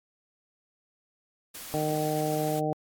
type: noise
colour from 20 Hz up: white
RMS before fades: -41 dBFS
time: 1.54-2.6 s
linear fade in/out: 10 ms
type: harmonic tone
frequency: 153.3 Hz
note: D#3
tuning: 25 cents flat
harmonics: 1 / 2 / 3 / 4 / 5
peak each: -32 / -32 / -32 / -32 / -32 dBFS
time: 1.74-2.73 s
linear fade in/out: 0 ms
effects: AAC 64 kbps